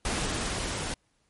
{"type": "noise with level ramp", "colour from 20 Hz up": "pink", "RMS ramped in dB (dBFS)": [-29, -33], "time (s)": [0.05, 0.94], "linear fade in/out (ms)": 2, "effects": ["pink hiss -71 dBFS RMS until 1.29 s", "MP3 48 kbps"]}